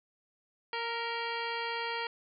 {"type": "harmonic tone with a mistuned harmonic", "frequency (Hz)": 463.8, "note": "A#4", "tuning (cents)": -9, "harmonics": [1, 2, 3, 4, 5, 6, 7, 9, 10], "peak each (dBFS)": [-40, -37, -42, -41, -42, -44, -44, -48, -48], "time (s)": [0.73, 2.07], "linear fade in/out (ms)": 2, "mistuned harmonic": 4, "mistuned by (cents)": 26, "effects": []}